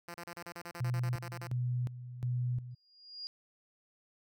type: tone bursts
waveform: 5% pulse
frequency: 172.1 Hz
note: F3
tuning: 25 cents flat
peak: -31 dBFS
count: 15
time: 0.08-1.473 s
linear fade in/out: 5 ms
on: 63 ms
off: 32 ms
type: tone with tremolo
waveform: sine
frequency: 123.47 Hz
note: B2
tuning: in tune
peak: -30 dBFS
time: 0.8-2.75 s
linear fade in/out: 10 ms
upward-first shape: square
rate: 1.4 Hz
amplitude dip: 75%
type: tone with exponential growth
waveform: sine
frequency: 4843 Hz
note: D#8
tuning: 48 cents flat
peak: -37 dBFS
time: 2.71-3.27 s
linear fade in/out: 0 ms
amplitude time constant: 120 ms
effects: none